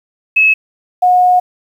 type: tone pair in turn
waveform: sine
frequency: 2585 / 725.4 Hz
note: E7 / F#5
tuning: -34 / -34 cents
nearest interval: octave + minor seventh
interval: 2200 cents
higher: first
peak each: -6 dBFS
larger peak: neither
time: 0.36-0.54 / 1.02-1.4 s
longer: second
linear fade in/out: 10 ms
effects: 7-bit